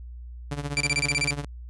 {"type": "tone with tremolo", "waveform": "sawtooth", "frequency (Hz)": 143.8, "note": "D3", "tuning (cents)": -36, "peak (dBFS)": -22, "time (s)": [0.51, 1.45], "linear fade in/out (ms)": 5, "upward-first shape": "triangle", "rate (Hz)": 15, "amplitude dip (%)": 90}
{"type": "tone bursts", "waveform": "sawtooth", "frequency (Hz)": 2348, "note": "D7", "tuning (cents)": -1, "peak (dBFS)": -18, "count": 9, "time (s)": [0.77, 1.308], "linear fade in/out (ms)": 0, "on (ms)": 34, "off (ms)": 29}
{"effects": ["added 60 Hz sine -37 dBFS peak until 1.69 s", "resampled to 24000 Hz"]}